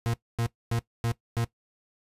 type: tone bursts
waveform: 40% pulse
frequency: 116.54 Hz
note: A#2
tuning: in tune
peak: -24 dBFS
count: 5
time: 0.06-1.445 s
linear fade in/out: 0 ms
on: 77 ms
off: 250 ms
effects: noise-tail reverb RT60 0.1 s tail -18 dB re dry + resampled to 32000 Hz